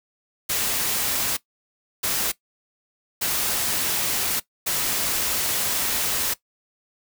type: noise bursts at uneven times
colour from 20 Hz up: white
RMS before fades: -24 dBFS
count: 4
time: 0.49-1.37 / 2.03-2.32 / 3.21-4.4 / 4.66-6.34 s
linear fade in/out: 10 ms
effects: noise-tail reverb RT60 0.1 s tail -18 dB re dry